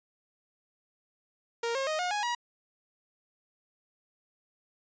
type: tone with pitch steps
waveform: sawtooth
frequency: 466.2 / 538.6 / 622.3 / 719 / 830.7 / 959.7 Hz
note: A#4 / C#5 / D#5 / F#5 / G#5 / B5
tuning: 0 / -50 / 0 / -50 / 0 / -50 cents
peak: -25 dBFS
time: 1.63-2.35 s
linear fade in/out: 5 ms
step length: 120 ms
effects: resampled to 16000 Hz